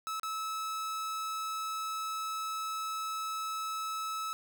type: tone with dropouts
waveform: 45% pulse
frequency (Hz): 1300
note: E6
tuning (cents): -24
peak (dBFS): -34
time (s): 0.07-4.33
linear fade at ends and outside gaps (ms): 0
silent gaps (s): 0.197-0.232
effects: none